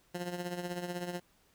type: tone with tremolo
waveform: 15% pulse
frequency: 176.7 Hz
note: F3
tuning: 21 cents sharp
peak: -27 dBFS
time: 0.14-1.2 s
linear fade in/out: 10 ms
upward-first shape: triangle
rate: 16 Hz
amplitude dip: 70%
effects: pink hiss -68 dBFS RMS until 1.54 s